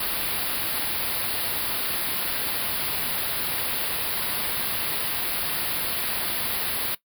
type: band-stop noise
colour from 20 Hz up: white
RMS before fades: -27 dBFS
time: 0-6.95 s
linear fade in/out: 5 ms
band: 4900 to 9800 Hz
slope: 96 dB/octave
effects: noise-tail reverb RT60 0.1 s tail -18 dB re dry